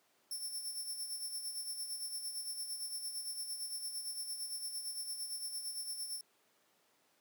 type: tone with tremolo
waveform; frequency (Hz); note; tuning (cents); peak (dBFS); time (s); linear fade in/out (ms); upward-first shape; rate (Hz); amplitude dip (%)
10% pulse; 5380; E8; +34; -32; 0.31-6.21; 2; sine; 8.8; 55
effects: pink hiss -72 dBFS RMS until 7.2 s + high-pass 300 Hz 12 dB/octave